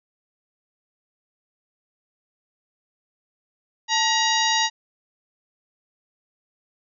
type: harmonic tone with a mistuned harmonic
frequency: 950 Hz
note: A#5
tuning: 33 cents sharp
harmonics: 1 / 2 / 3 / 4 / 5 / 6 / 7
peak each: -23 / -25 / -27 / -25 / -28 / -29 / -30 dBFS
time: 3.88-4.7 s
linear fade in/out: 50 ms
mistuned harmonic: 1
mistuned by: -120 cents
effects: none